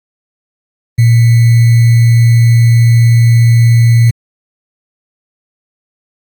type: tone with sample-and-hold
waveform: sine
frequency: 116.7 Hz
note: A#2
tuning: 2 cents sharp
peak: -3 dBFS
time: 0.98-4.11 s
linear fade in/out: 10 ms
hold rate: 2100 Hz
effects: AAC 64 kbps

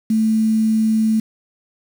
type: tone with quantisation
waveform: sine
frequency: 220 Hz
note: A3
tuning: in tune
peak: -13 dBFS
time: 0.1-1.2 s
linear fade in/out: 5 ms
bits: 6
effects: none

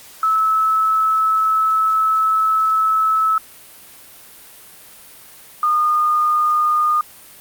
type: tone pair in turn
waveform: sine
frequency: 1301 / 1222.1 Hz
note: E6 / D#6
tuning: -23 / -31 cents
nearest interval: minor second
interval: 108 cents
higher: first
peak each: -13 dBFS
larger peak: neither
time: 0.23-3.38 / 5.63-7.01 s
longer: first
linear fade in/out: 2 ms
effects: white hiss -42 dBFS RMS until 7.4 s + Opus 48 kbps

